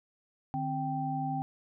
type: tone cluster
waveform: sine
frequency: 151.1 / 262.5 / 782 Hz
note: D3 / C4 / G5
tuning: +50 / +6 / -4 cents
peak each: -35 / -36 / -33 dBFS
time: 0.54-1.42 s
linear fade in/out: 0 ms
effects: none